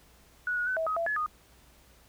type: tone with pitch steps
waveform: sine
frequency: 1467 / 1451 / 1510 / 647 / 1264 / 672 / 1705 / 1233 Hz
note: F#6 / F#6 / F#6 / E5 / D#6 / E5 / G#6 / D#6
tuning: -15 / -34 / +35 / -32 / +27 / +33 / +45 / -16 cents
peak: -27 dBFS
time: 0.47-1.262 s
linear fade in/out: 2 ms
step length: 99 ms
effects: added 60 Hz sine -62 dBFS peak until 2.08 s + pink hiss -60 dBFS RMS until 2.08 s